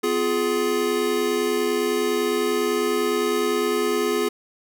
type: chord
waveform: square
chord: F diminished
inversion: second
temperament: just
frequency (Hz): 251.4 / 349.2 / 419.1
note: Cb4 / F4 / Ab4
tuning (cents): +31 / 0 / +16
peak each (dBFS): -29 / -26 / -23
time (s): 0.03-4.29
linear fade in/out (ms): 10
effects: none